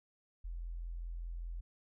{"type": "tone", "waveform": "sine", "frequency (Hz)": 42.52, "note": "F1", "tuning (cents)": -46, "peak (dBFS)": -39, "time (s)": [0.44, 1.61], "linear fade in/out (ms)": 10, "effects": []}